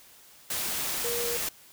sine tone in noise, 474.4 Hz, A#4, 30 cents sharp, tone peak -31 dBFS, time 1.04-1.37 s, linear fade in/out 5 ms, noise white, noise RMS -31 dBFS, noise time 0.5-1.49 s, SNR -3 dB, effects white hiss -54 dBFS RMS until 1.72 s

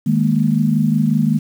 sine chord, D# suspended fourth, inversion none, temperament equal, 155.56 / 207.7 / 233.1 Hz, D#3 / G#3 / A#3, 0 / 0 / 0 cents, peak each -17 dBFS, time 0.06-1.39 s, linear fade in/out 10 ms, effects 7-bit

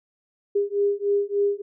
sine beating tone pair, 403.1 / 406.5 Hz, G4 / G#4, +48 / -37 cents, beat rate 3.4 Hz, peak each -23 dBFS, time 0.55-1.62 s, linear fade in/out 10 ms, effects none

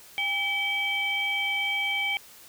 sine tone cluster, 805 / 2298 / 3149 Hz, G5 / D7 / G7, +46 / -38 / +7 cents, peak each -35 / -26 / -31 dBFS, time 0.18-2.17 s, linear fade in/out 0 ms, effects white hiss -50 dBFS RMS until 2.48 s

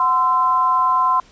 sine tone with amplitude modulation, 1034 Hz, C6, 21 cents flat, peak -10 dBFS, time 0-1.2 s, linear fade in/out 2 ms, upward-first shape sine, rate 297 Hz, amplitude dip 70%, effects pink hiss -50 dBFS RMS until 1.31 s + resampled to 16000 Hz

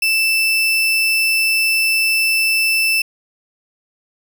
35% pulse tone, 2649 Hz, E7, 8 cents sharp, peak -12 dBFS, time 0.02-3.02 s, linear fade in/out 5 ms, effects none

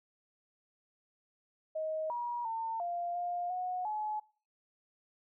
sine tone with pitch steps, 629 / 958 / 902 / 696 / 705 / 730 / 852 Hz, D#5 / A#5 / A5 / F5 / F5 / F#5 / G#5, +19 / +47 / +43 / -6 / +16 / -24 / +44 cents, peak -33 dBFS, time 1.75-4.2 s, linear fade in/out 10 ms, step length 350 ms, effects noise-tail reverb RT60 0.4 s tail -21 dB re dry

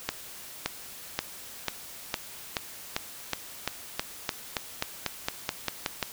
accelerating click train, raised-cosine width 0.2 ms, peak -9 dBFS, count 19, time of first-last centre 0.09-6.028 s, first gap 570 ms, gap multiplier 0.93, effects white hiss -44 dBFS RMS until 6.12 s

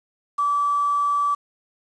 sine tone with quantisation, 1155 Hz, D6, 29 cents flat, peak -18 dBFS, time 0.38-1.35 s, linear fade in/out 10 ms, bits 7, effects resampled to 22050 Hz

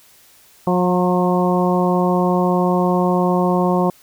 harmonic tone with a mistuned harmonic, 179.7 Hz, F3, 50 cents sharp, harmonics 1 / 2 / 3 / 4 / 5 / 6, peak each -17 / -20 / -22 / -23 / -24 / -25 dBFS, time 0.67-3.9 s, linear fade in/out 2 ms, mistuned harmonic 5, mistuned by +27 cents, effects white hiss -50 dBFS RMS until 4.02 s

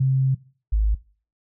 sine tone pair in turn, 132.8 / 52.7 Hz, C3 / G#1, +26 / +26 cents, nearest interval octave + major third, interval 1600 cents, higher first, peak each -16 dBFS, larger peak neither, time 0-0.35 / 0.72-0.95 s, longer first, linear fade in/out 10 ms, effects noise-tail reverb RT60 0.4 s tail -20 dB re dry

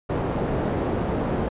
white low-pass noise, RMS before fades -25 dBFS, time 0.09-1.49 s, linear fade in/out 10 ms, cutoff 500 Hz, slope 12 dB/octave, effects resampled to 8000 Hz

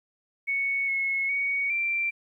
sine tone with pitch steps, 2217 / 2182 / 2238 / 2355 Hz, C#7 / C#7 / C#7 / D7, 0 / -28 / +16 / +4 cents, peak -24 dBFS, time 0.47-2.11 s, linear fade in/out 20 ms, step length 410 ms, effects 11-bit

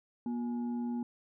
sine tone with frequency modulation, 239.6 Hz, A#3, 48 cents sharp, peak -32 dBFS, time 0.26-1.03 s, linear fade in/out 2 ms, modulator 601 Hz, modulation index 0.33, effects none

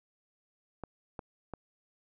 clicks, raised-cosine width 1 ms, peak -25 dBFS, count 3, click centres 0.837 / 1.192 / 1.537 s, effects none

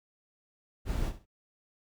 brown noise with echo, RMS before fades -31 dBFS, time 0.85-1.13 s, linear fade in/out 50 ms, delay 66 ms, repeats 2, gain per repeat -13 dB, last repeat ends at 1.262 s, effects none

